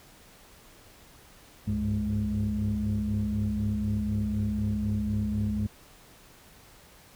sine tone cluster, 66.4 / 99 / 103 / 210.3 Hz, C2 / G2 / G#2 / G#3, +26 / +18 / -14 / +22 cents, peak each -33 / -30 / -33 / -27 dBFS, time 1.67-5.67 s, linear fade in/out 10 ms, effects tanh soft clip ceiling -20 dBFS + pink hiss -54 dBFS RMS until 7.15 s

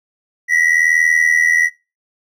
triangle ring-modulated tone, 1946 Hz, B6, 26 cents flat, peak -6 dBFS, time 0.48-1.7 s, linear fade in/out 50 ms, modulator 40.5 Hz, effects noise-tail reverb RT60 0.3 s tail -25 dB re dry

